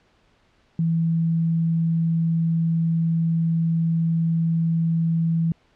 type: tone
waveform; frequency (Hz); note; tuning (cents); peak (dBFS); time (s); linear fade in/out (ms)
sine; 164.81; E3; 0; -18; 0.79-5.52; 2
effects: pink hiss -61 dBFS RMS until 5.75 s + low-pass 4000 Hz 12 dB/octave